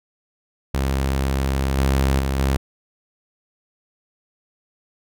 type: tone with level steps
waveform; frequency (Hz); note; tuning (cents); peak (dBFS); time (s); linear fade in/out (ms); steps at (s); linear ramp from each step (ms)
sawtooth; 67.3; C2; +49; -15 / -12 / -16 / -13; 0.74-2.57; 5; 1.78 / 2.19 / 2.39; 2
effects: none